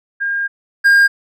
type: tone pair in turn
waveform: sine / triangle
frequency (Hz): 1613 / 1613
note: G6 / G6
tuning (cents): +49 / +49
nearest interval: unison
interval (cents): 0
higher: neither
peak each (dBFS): -16 / -5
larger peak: second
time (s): 0.2-0.48 / 0.84-1.08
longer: first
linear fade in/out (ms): 20
effects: none